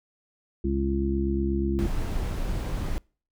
harmonic tone, 68.3 Hz, C#2, 25 cents flat, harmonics 1 / 2 / 3 / 4 / 5, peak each -27 / -37 / -29 / -36 / -28 dBFS, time 0.64-1.87 s, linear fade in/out 5 ms
brown noise, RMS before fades -28 dBFS, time 1.79-2.98 s, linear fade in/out 0 ms
effects noise-tail reverb RT60 0.4 s tail -26 dB re dry

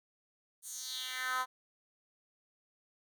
10% pulse tone with high-pass filter sweep, 256.3 Hz, C4, 36 cents flat, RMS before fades -38 dBFS, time 0.62-1.46 s, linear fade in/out 50 ms, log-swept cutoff 9100 to 970 Hz, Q 2.9, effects none

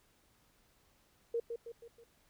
sine tone with echo, 466.2 Hz, A#4, in tune, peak -31 dBFS, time 1.34-1.4 s, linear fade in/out 5 ms, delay 160 ms, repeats 4, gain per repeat -6 dB, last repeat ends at 2.04 s, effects pink hiss -70 dBFS RMS until 2.29 s

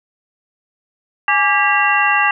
sine tone cluster, 831 / 1168 / 1618 / 1959 / 2744 Hz, G#5 / D6 / G#6 / B6 / F7, +1 / -10 / -46 / -15 / -31 cents, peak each -18 dBFS, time 1.28-2.31 s, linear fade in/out 2 ms, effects none

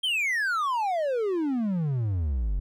triangle exponential sweep, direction down, 3240 to 43.65 Hz, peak -22 dBFS, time 0.03-2.6 s, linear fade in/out 10 ms, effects none

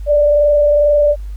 sine tone with frequency modulation, 587.3 Hz, D5, in tune, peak -8 dBFS, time 0.06-1.16 s, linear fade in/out 50 ms, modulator 22.3 Hz, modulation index 0.35, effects added 50 Hz sine -23 dBFS peak until 1.36 s + pink hiss -52 dBFS RMS until 1.36 s

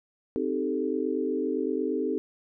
sine chord, A half-diminished seventh, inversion first, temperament equal, 261.6 / 311.1 / 392 / 440 Hz, C4 / Eb4 / G4 / A4, 0 / 0 / 0 / 0 cents, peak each -31 dBFS, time 0.36-2.18 s, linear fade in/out 0 ms, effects none

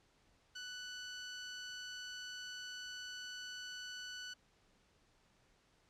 15% pulse tone, 1488 Hz, F#6, 9 cents sharp, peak -38 dBFS, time 0.55-4.34 s, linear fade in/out 10 ms, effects pink hiss -72 dBFS RMS until 5.89 s + low-pass 7000 Hz 12 dB/octave

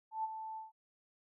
sine tone with ADSR envelope, 880 Hz, A5, in tune, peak -32 dBFS, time 0.11-0.72 s, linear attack 130 ms, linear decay 28 ms, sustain -9 dB, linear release 150 ms, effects none

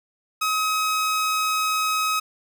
sawtooth tone, 1271 Hz, D#6, 36 cents sharp, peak -17 dBFS, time 0.41-2.2 s, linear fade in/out 10 ms, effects none

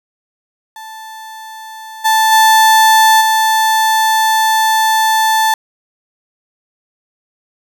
35% pulse tone with level steps, 880 Hz, A5, in tune, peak -27 / -7 / -4 / -8 dBFS, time 0.76-5.54 s, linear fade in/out 2 ms, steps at 2.04 / 2.31 / 3.2 s, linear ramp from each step 20 ms, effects none

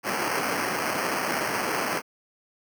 blue noise with sample-and-hold, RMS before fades -27 dBFS, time 0.03-2.02 s, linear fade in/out 50 ms, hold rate 3675 Hz, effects high-pass 200 Hz 12 dB/octave

